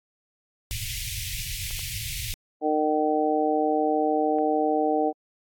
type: band-stop noise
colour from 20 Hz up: pink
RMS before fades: -32 dBFS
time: 0.71-2.34 s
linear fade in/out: 0 ms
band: 130 to 2100 Hz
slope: 48 dB/octave
type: clicks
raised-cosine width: 0.5 ms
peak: -31 dBFS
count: 3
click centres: 1.708 / 1.793 / 4.386 s
type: harmonic tone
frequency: 153.1 Hz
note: D#3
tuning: 28 cents flat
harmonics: 2 / 3 / 4 / 5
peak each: -26 / -26 / -28 / -25 dBFS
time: 2.61-5.13 s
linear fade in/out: 50 ms
effects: AAC 64 kbps